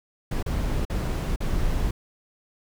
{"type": "noise with dropouts", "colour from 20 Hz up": "brown", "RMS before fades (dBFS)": -25, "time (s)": [0.31, 1.91], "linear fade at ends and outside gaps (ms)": 5, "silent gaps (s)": [[0.428, 0.461], [0.852, 0.898], [1.361, 1.404]], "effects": []}